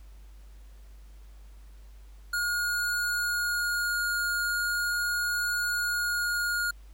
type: tone with vibrato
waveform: square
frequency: 1432 Hz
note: F6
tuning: 43 cents sharp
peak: -27 dBFS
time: 2.33-6.71 s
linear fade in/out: 5 ms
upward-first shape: triangle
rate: 0.38 Hz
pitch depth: 9 cents each way
effects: added 50 Hz sine -46 dBFS peak until 6.93 s + pink hiss -63 dBFS RMS until 6.93 s